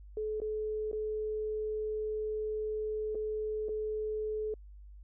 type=tone with dropouts; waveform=sine; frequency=430 Hz; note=A4; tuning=40 cents flat; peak=-32 dBFS; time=0.17-4.54 s; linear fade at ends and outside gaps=2 ms; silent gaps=0.402-0.417 / 0.915-0.929 / 3.148-3.153 / 3.685-3.691 s; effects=added 50 Hz sine -48 dBFS peak until 5.03 s